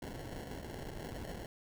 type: noise with sample-and-hold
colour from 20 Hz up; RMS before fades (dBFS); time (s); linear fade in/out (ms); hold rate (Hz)
pink; -44; 0.02-1.46; 2; 1225
effects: none